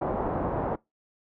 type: low-pass noise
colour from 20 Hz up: white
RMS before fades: -29 dBFS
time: 0.01-0.76 s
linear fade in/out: 10 ms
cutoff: 900 Hz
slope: 24 dB/octave
effects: noise-tail reverb RT60 0.2 s tail -23 dB re dry